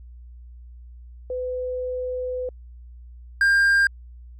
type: tone pair in turn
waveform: sine / triangle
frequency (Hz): 504 / 1600.1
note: B4 / G6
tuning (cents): +35 / +35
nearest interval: octave + minor sixth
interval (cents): 2000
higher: second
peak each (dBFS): -25 / -13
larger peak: second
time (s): 1.3-2.49 / 3.41-3.87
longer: first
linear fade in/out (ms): 2
effects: added 60 Hz sine -40 dBFS peak until 4.39 s